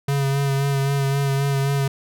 square tone with vibrato, 138.59 Hz, C#3, in tune, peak -19 dBFS, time 0.08-1.88 s, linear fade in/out 5 ms, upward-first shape sine, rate 3.8 Hz, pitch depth 25 cents each way, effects none

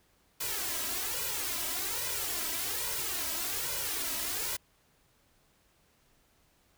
white noise with flanger, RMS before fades -34 dBFS, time 0.4-4.57 s, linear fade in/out 10 ms, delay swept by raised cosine 2 to 3.1 ms, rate 1.2 Hz, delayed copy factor +0.9, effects pink hiss -68 dBFS RMS until 6.77 s

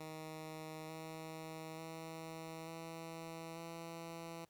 10% pulse tone with pitch steps, 157.4 / 159.6 / 161.83 / 164.08 / 166.37 Hz, D#3 / D#3 / E3 / E3 / E3, +20 / +44 / -32 / -8 / +16 cents, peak -38 dBFS, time 0-4.45 s, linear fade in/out 5 ms, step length 890 ms, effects pink hiss -75 dBFS RMS until 4.49 s

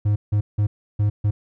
triangle tone bursts at uneven times, 104 Hz, G#2, 3 cents sharp, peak -14 dBFS, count 5, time 0.05-0.16 / 0.32-0.41 / 0.58-0.67 / 0.99-1.1 / 1.24-1.31 s, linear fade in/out 10 ms, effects none

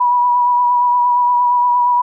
sine tone with vibrato, 976 Hz, B5, 21 cents flat, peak -10 dBFS, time 0-2.02 s, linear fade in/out 10 ms, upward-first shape sine, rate 8.6 Hz, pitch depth 22 cents each way, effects none

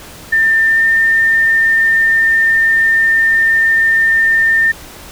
sine tone with pitch glide, 1794 to 1806.5 Hz, A6 to A6, +33 to +45 cents, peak -8 dBFS, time 0.32-4.72 s, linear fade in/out 10 ms, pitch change +12 cents, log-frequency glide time 0.71-0.78 s, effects pink hiss -34 dBFS RMS until 5.11 s

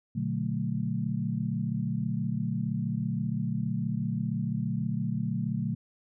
sine chord, B minor seventh, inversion none, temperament equal with one note detuned, 120.72 / 146.83 / 185 / 220 Hz, B2 / D3 / F#3 / A3, -39 / 0 / 0 / 0 cents, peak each -33 dBFS, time 0.15-5.75 s, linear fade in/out 10 ms, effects none

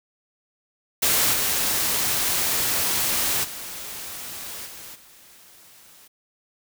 white noise with level steps, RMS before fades -20 / -23 / -35 / -40 / -50 dBFS, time 1.02-6.08 s, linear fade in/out 10 ms, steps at 1.32 / 3.43 / 4.65 / 4.94 s, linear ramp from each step 20 ms, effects none

